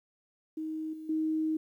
sine tone with level steps, 314.6 Hz, D#4, 19 cents sharp, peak -33 / -40 / -27 dBFS, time 0.57-1.57 s, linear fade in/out 5 ms, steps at 0.93 / 1.09 s, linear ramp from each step 5 ms, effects 11-bit

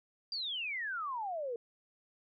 sine exponential sweep, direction down, 4808 to 454.1 Hz, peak -35 dBFS, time 0.32-1.56 s, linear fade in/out 2 ms, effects none

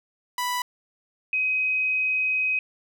sawtooth / sine tone pair in turn, 988 / 2524 Hz, B5 / D#7, 0 / +24 cents, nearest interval octave + major third, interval 1624 cents, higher second, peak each -21 dBFS, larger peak neither, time 0.38-0.62 / 1.33-2.59 s, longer second, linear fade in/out 2 ms, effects none

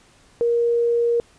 sine tone, 470.9 Hz, A#4, 18 cents sharp, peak -16 dBFS, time 0.41-1.2 s, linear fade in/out 0 ms, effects pink hiss -54 dBFS RMS until 1.38 s + resampled to 22050 Hz

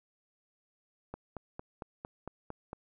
click train, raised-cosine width 1 ms, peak -26 dBFS, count 8, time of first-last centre 1.14-2.731 s, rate 4.4 Hz, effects none

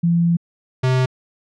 sine / square tone pair in turn, 170 / 128.95 Hz, F3 / C3, -46 / -25 cents, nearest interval perfect fourth, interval 479 cents, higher first, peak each -13 / -15 dBFS, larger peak first, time 0.03-0.37 / 0.83-1.06 s, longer first, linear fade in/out 10 ms, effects low-pass 5000 Hz 12 dB/octave

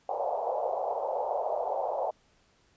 pink band-pass noise, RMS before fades -31 dBFS, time 0.09-2.11 s, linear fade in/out 2 ms, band 510 to 860 Hz, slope 48 dB/octave, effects pink hiss -66 dBFS RMS until 2.76 s + resampled to 16000 Hz

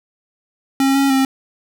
square tone with pitch steps, 270.8 / 275.1 / 267 Hz, C#4 / C#4 / C4, -40 / -13 / +35 cents, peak -13 dBFS, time 0.8-1.25 s, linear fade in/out 2 ms, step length 150 ms, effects none

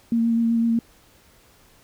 sine tone with vibrato, 230.5 Hz, A#3, 19 cents flat, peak -17 dBFS, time 0.12-0.79 s, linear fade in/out 2 ms, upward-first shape sine, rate 7.9 Hz, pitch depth 15 cents each way, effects pink hiss -55 dBFS RMS until 1.83 s

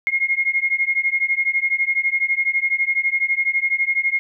sine beating tone pair, 2142 / 2154 Hz, C7 / C7, +40 / +50 cents, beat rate 12 Hz, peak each -20 dBFS, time 0.07-4.19 s, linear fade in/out 0 ms, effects none

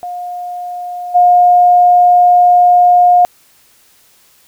sine tone with level steps, 713 Hz, F5, 36 cents sharp, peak -20 / -4 dBFS, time 0.03-3.25 s, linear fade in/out 0 ms, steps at 1.14 s, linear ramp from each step 20 ms, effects white hiss -49 dBFS RMS until 4.47 s

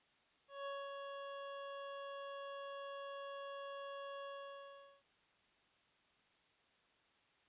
25% pulse tone with ADSR envelope, 557 Hz, C#5, 8 cents sharp, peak -38 dBFS, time 0.48-5.03 s, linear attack 180 ms, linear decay 230 ms, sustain -4 dB, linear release 780 ms, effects white hiss -73 dBFS RMS until 7.48 s + resampled to 8000 Hz

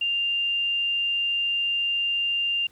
sine tone, 2794 Hz, F7, in tune, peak -22 dBFS, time 0.01-2.67 s, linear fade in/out 5 ms, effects pink hiss -59 dBFS RMS until 2.71 s

